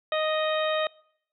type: harmonic tone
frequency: 622.3 Hz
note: D#5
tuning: in tune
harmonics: 1 / 2 / 3 / 4 / 5 / 6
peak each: -25 / -31 / -34 / -37 / -38 / -35 dBFS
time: 0.12-0.87 s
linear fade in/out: 2 ms
effects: noise-tail reverb RT60 0.7 s tail -25 dB re dry